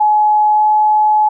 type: tone with pitch glide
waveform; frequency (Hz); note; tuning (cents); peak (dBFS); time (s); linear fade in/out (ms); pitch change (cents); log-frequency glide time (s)
sine; 847 to 851.9; G#5 to G#5; +34 to +44; -8; 0-1.29; 10; +10; 0.52-0.63
effects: none